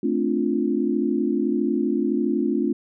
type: chord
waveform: sine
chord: D minor seventh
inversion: second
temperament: equal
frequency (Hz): 220 / 261.6 / 293.7 / 349.2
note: A3 / C4 / D4 / F4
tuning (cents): 0 / 0 / 0 / 0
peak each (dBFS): -25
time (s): 0.03-2.73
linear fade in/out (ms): 5
effects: none